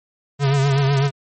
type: tone with vibrato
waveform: square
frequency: 138.59 Hz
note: C#3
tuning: in tune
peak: -15 dBFS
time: 0.39-1.11 s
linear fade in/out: 50 ms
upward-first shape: triangle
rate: 8 Hz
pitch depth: 65 cents each way
effects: MP3 32 kbps